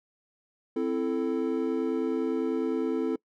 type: chord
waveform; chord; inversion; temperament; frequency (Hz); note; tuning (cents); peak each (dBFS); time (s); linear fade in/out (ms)
triangle; A minor; first; equal with one note detuned; 261.6 / 331.5 / 440; C4 / E4 / A4; 0 / +10 / 0; -28; 0.76-3.16; 5
effects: noise-tail reverb RT60 0.1 s tail -24 dB re dry